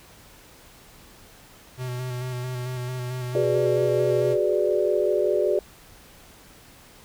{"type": "tone with vibrato", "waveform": "square", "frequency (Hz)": 125.6, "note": "B2", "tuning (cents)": 30, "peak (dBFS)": -29, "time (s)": [1.77, 4.37], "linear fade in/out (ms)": 50, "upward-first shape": "square", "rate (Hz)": 4.5, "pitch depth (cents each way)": 22}
{"type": "chord", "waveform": "sine", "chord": "G# half-diminished seventh", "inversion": "third", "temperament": "equal", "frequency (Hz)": [370, 415.3, 493.9, 587.3], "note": ["F#4", "G#4", "B4", "D5"], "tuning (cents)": [0, 0, 0, 0], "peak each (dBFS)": [-24, -24, -29, -24], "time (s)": [3.35, 5.59], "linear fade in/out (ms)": 2}
{"effects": ["pink hiss -50 dBFS RMS until 7.04 s"]}